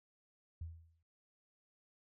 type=tone with exponential decay; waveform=sine; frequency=82.41 Hz; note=E2; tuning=in tune; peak=-39 dBFS; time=0.61-1.03 s; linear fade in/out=5 ms; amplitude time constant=90 ms; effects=none